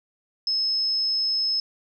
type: tone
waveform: sine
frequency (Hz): 5190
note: E8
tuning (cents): -28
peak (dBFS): -21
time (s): 0.47-1.6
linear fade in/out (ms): 2
effects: none